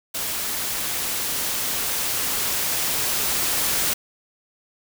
white noise with level ramp, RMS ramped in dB -27 to -22 dBFS, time 0.14-3.94 s, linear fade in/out 10 ms, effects none

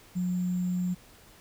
sine tone with sample-and-hold, 180 Hz, F#3, 47 cents flat, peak -26 dBFS, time 0.15-0.95 s, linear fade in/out 20 ms, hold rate 7350 Hz, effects pink hiss -55 dBFS RMS until 1.4 s

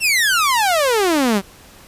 sawtooth exponential sweep, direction down, 2794 to 185 Hz, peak -10 dBFS, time 0-1.42 s, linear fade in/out 50 ms, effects pink hiss -44 dBFS RMS until 1.87 s + resampled to 32000 Hz

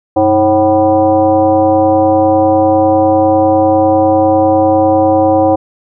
sine tone with frequency modulation, 540 Hz, C#5, 45 cents flat, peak -6 dBFS, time 0.16-5.56 s, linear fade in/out 10 ms, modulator 222 Hz, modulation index 1.3, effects none

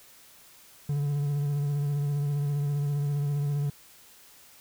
triangle tone with vibrato, 144 Hz, D3, 34 cents flat, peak -23 dBFS, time 0.89-3.7 s, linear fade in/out 5 ms, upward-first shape triangle, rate 15 Hz, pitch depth 37 cents each way, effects white hiss -54 dBFS RMS until 4.6 s

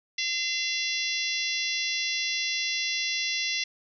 harmonic tone with a mistuned harmonic, 685 Hz, F5, 34 cents flat, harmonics 3 / 4 / 5 / 6 / 7 / 8 / 9, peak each -32 / -33 / -34 / -35 / -35 / -36 / -37 dBFS, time 0.18-3.64 s, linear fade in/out 5 ms, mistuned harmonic 9, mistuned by -61 cents, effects none

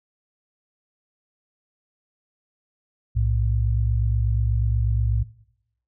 sine tone pair together, 61.74 / 110 Hz, B1 / A2, 0 / 0 cents, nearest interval minor seventh, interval 1000 cents, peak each -21 dBFS, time 3.15-5.24 s, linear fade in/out 20 ms, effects noise-tail reverb RT60 0.8 s tail -19 dB re dry

